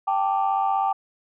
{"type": "chord", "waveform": "sine", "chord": "G suspended second", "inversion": "none", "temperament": "equal", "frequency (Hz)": [784, 880, 1174.7], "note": ["G5", "A5", "D6"], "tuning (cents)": [0, 0, 0], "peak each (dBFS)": [-21, -25, -27], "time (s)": [0.07, 0.93], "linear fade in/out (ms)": 10, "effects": ["tanh soft clip ceiling -12 dBFS"]}